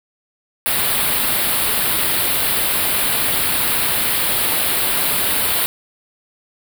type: band-stop noise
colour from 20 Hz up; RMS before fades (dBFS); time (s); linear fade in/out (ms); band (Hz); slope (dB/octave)
white; -18; 0.66-5.66; 0; 4500 to 8800; 48
effects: none